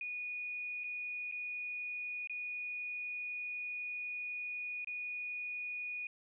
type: tone with dropouts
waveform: sine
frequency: 2462 Hz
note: D#7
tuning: 19 cents flat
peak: -38 dBFS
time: 0.01-6.07 s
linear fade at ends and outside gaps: 2 ms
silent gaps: 0.837-0.841 / 1.314-1.322 / 2.273-2.296 / 4.846-4.872 s
effects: none